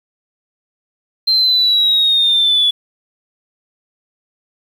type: linear sweep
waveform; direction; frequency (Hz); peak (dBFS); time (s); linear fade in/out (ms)
sine; down; 4147 to 3409; -9; 1.27-2.71; 10
effects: tanh soft clip ceiling -5 dBFS + 7-bit